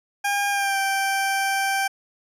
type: tone with pitch glide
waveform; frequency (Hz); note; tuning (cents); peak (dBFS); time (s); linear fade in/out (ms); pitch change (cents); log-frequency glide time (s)
20% pulse; 807 to 781.8; G#5 to G5; -50 to -5; -16; 0.24-1.88; 10; -55; 0.5-0.78
effects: resampled to 32000 Hz